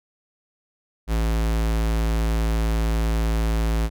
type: tone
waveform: square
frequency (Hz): 55.3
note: A1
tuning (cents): +9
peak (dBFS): -20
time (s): 1.07-3.9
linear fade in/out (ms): 50
effects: none